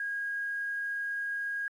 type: tone with quantisation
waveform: sine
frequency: 1636 Hz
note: G#6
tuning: 26 cents flat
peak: -31 dBFS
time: 0-1.68 s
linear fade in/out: 2 ms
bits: 10
effects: AAC 32 kbps